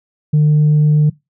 sine tone, 150.7 Hz, D3, 45 cents sharp, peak -6 dBFS, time 0.33-1.1 s, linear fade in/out 10 ms, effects noise-tail reverb RT60 0.2 s tail -21 dB re dry + tanh soft clip ceiling -6 dBFS

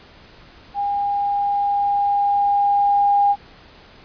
sine tone with level ramp, 810 Hz, G#5, 43 cents flat, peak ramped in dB -19 to -12 dBFS, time 0.74-3.36 s, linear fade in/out 50 ms, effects pink hiss -46 dBFS RMS until 4.04 s + resampled to 11025 Hz

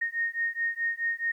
sine beating tone pair, 1850 / 1854.7 Hz, A#6 / A#6, -14 / -9 cents, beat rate 4.7 Hz, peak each -30 dBFS, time 0.01-1.32 s, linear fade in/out 10 ms, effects 11-bit

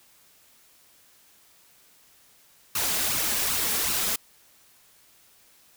white noise with flanger, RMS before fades -26 dBFS, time 2.75-4.16 s, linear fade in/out 5 ms, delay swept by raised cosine 0.73 to 4.83 ms, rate 2.6 Hz, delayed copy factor +0.6, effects white hiss -58 dBFS RMS until 5.76 s

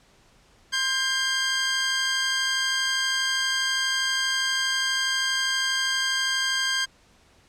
15% pulse tone pair together, 1046 / 1595.2 Hz, C6 / G6, -1 / +30 cents, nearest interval perfect fifth, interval 731 cents, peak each -26 / -16 dBFS, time 0.72-6.86 s, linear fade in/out 20 ms, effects pink hiss -58 dBFS RMS until 7.48 s + low-pass 8000 Hz 12 dB/octave

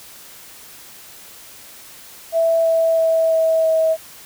sine tone with pitch steps, 659.3 / 655.1 / 651 / 646.9 / 642.8 Hz, E5 / E5 / E5 / E5 / E5, 0 / -11 / -22 / -33 / -44 cents, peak -13 dBFS, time 2.32-3.97 s, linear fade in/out 50 ms, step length 330 ms, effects white hiss -41 dBFS RMS until 4.25 s

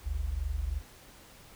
sine tone pair together, 49.64 / 72.6 Hz, G1 / D2, +22 / -19 cents, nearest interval perfect fifth, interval 659 cents, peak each -33 / -32 dBFS, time 0.03-0.82 s, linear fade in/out 50 ms, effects pink hiss -54 dBFS RMS until 1.55 s

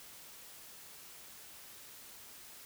silence, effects white hiss -53 dBFS RMS until 2.65 s

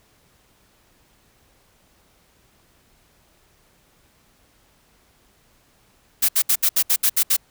blue noise bursts, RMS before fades -17 dBFS, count 9, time 6.22-7.367 s, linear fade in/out 10 ms, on 67 ms, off 68 ms, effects pink hiss -59 dBFS RMS until 7.5 s

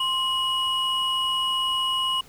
triangle tone pair together, 1047.4 / 2910 Hz, C6 / F#7, +1 / -29 cents, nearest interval octave + tritone, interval 1770 cents, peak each -25 / -22 dBFS, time 0-2.21 s, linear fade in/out 5 ms, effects pink hiss -51 dBFS RMS until 2.28 s

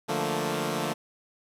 10% pulse chord, Bb major seventh, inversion first, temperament equal, 146.83 / 174.61 / 220 / 233.1 Hz, D3 / F3 / A3 / Bb3, 0 / 0 / 0 / 0 cents, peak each -24 / -24 / -24 / -27 dBFS, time 0.08-0.94 s, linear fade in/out 20 ms, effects resampled to 32000 Hz + 9-bit

